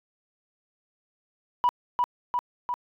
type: tone with echo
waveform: sine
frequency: 978 Hz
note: B5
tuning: 17 cents flat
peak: -16 dBFS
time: 1.64-1.69 s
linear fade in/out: 0 ms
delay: 350 ms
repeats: 3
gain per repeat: -3 dB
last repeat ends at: 2.74 s
effects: tanh soft clip ceiling -16 dBFS